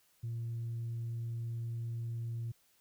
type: tone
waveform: sine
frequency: 116.2 Hz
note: A#2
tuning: 5 cents flat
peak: -34 dBFS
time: 0.23-2.52 s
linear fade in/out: 10 ms
effects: tanh soft clip ceiling -33 dBFS + white hiss -70 dBFS RMS until 2.8 s